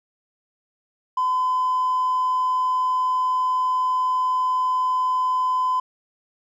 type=tone with hard clipping; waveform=sine; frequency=1016 Hz; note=B5; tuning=49 cents sharp; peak=-19 dBFS; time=1.17-5.8 s; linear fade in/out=5 ms; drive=1 dB; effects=none